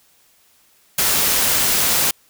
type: noise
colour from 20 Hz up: white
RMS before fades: -17 dBFS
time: 0.98-2.11 s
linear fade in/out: 5 ms
effects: white hiss -56 dBFS RMS until 2.29 s